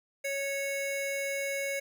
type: tone pair together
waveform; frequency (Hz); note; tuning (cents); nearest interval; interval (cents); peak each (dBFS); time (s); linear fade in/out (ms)
square; 554.4 / 2202; C#5 / C#7; 0 / -12; 2 octaves; 2388; -34 / -35; 0.24-1.8; 10
effects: none